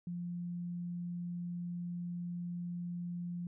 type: tone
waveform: sine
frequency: 174.61 Hz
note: F3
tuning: in tune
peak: -37 dBFS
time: 0.07-3.47 s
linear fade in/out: 2 ms
effects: none